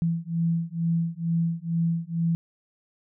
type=beating tone pair; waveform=sine; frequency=165.9 / 168.1 Hz; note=E3 / E3; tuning=+11 / +34 cents; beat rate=2.2 Hz; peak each=-26 dBFS; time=0.02-2.35 s; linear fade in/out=0 ms; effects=none